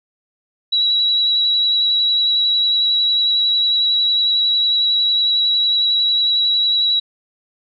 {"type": "tone with vibrato", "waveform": "sine", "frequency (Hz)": 3900, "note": "B7", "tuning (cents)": -23, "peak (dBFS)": -13, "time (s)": [0.72, 7], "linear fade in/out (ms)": 10, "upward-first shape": "sine", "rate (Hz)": 11, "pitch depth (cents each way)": 14, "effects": []}